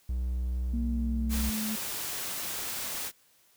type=tone; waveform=triangle; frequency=62 Hz; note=B1; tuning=7 cents sharp; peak=-26 dBFS; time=0.09-1.5 s; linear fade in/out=5 ms
type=tone with pitch glide; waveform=sine; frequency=233.1 to 216.2 Hz; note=A#3 to A3; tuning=0 to -30 cents; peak=-31 dBFS; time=0.73-1.76 s; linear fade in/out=10 ms; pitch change=-130 cents; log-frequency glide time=0.87-1.58 s
type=noise; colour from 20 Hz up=white; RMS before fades=-35 dBFS; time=1.29-3.12 s; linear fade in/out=50 ms
effects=white hiss -64 dBFS RMS until 3.56 s